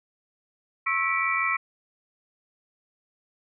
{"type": "tone cluster", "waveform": "sine", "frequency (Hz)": [1087, 1315, 1952, 2273, 2359], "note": ["C#6", "E6", "B6", "C#7", "D7"], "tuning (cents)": [-34, -5, -21, 43, 7], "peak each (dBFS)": -29, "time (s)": [0.86, 1.57], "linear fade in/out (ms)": 10, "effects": []}